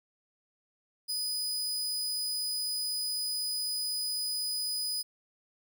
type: tone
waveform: sawtooth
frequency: 4978 Hz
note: D#8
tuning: in tune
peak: -28 dBFS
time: 1.08-5.03 s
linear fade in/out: 20 ms
effects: none